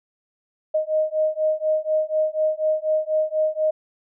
sine beating tone pair, 620 / 624.1 Hz, D#5 / D#5, -6 / +5 cents, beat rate 4.1 Hz, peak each -22 dBFS, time 0.74-3.71 s, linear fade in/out 10 ms, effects none

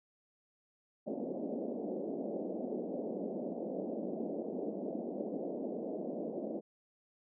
pink band-pass noise, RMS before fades -39 dBFS, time 1.06-6.61 s, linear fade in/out 20 ms, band 200 to 650 Hz, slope 48 dB/octave, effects none

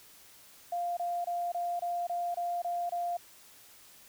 sine tone bursts, 698.5 Hz, F5, in tune, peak -30 dBFS, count 9, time 0.72-3.17 s, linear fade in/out 5 ms, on 250 ms, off 25 ms, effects white hiss -56 dBFS RMS until 4.08 s

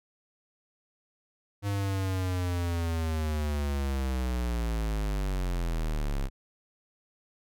square linear sweep, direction down, 101.7 to 32.91 Hz, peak -28 dBFS, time 1.62-6.3 s, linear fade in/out 50 ms, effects none

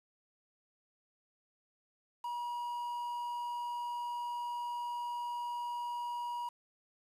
triangle tone with quantisation, 960 Hz, B5, 49 cents flat, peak -34 dBFS, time 2.24-6.49 s, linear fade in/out 5 ms, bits 9, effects resampled to 32000 Hz

